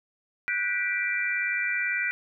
sine chord, G major seventh, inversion third, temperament just, 1470 / 1568 / 1960 / 2352 Hz, F#6 / G6 / B6 / D7, -12 / 0 / -14 / +2 cents, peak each -31 / -35 / -29 / -29 dBFS, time 0.48-2.11 s, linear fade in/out 0 ms, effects none

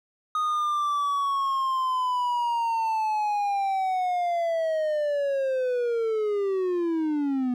triangle linear sweep, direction down, 1244.5 to 244.1 Hz, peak -21 dBFS, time 0.35-7.54 s, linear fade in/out 2 ms, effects none

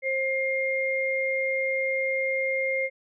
sine tone pair together, 530 / 2120 Hz, C5 / C7, +22 / +22 cents, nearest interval 2 octaves, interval 2400 cents, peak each -27 / -26 dBFS, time 0.02-2.9 s, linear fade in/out 50 ms, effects none

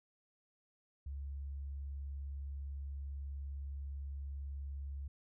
sine tone with vibrato, 69.6 Hz, C#2, 8 cents sharp, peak -40 dBFS, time 1.06-5.08 s, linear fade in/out 5 ms, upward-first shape triangle, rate 20 Hz, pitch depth 51 cents each way, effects none

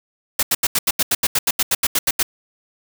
white noise bursts, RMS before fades -17 dBFS, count 16, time 0.39-2.229 s, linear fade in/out 5 ms, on 39 ms, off 81 ms, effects none

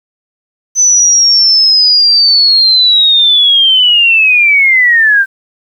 sine linear sweep, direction down, 6080 to 1552 Hz, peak -4 dBFS, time 0.75-5.26 s, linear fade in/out 50 ms, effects 7-bit

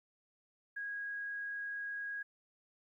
sine tone with frequency modulation, 1646 Hz, G#6, 16 cents flat, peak -38 dBFS, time 0.76-2.23 s, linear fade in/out 10 ms, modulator 28.8 Hz, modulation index 0.2, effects 13-bit

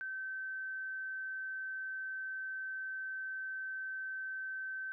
sine tone, 1542 Hz, G6, 29 cents flat, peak -38 dBFS, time 0.01-4.92 s, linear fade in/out 0 ms, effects none

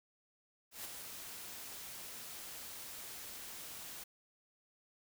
white noise with ADSR envelope, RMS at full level -43 dBFS, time 0.71-4.04 s, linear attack 140 ms, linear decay 8 ms, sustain -5 dB, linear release 8 ms, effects none

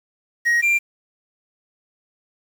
triangle tone pair in turn, 1886 / 2376 Hz, A#6 / D7, +20 / +20 cents, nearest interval major third, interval 400 cents, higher second, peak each -13 dBFS, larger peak neither, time 0.45-0.62 / 0.62-0.79 s, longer neither, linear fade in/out 20 ms, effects 7-bit

